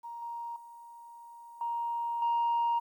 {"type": "tone with level steps", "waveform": "sine", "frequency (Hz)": 938, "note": "A#5", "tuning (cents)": 11, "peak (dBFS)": [-39, -36, -47, -30, -24], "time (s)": [0.03, 2.8], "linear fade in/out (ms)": 20, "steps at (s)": [0.22, 0.56, 1.61, 2.22], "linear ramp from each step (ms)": 2, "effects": ["tanh soft clip ceiling -23 dBFS", "11-bit"]}